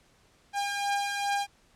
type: beating tone pair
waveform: sawtooth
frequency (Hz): 804 / 806.5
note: G5 / G5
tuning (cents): +44 / +49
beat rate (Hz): 2.5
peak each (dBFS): -30 / -25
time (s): 0.53-1.47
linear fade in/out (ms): 50
effects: pink hiss -63 dBFS RMS until 1.75 s + low-pass 9000 Hz 12 dB/octave